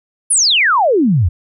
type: exponential sweep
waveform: sine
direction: down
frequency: 10680 to 76.1 Hz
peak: -9 dBFS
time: 0.3-1.29 s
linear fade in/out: 10 ms
effects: none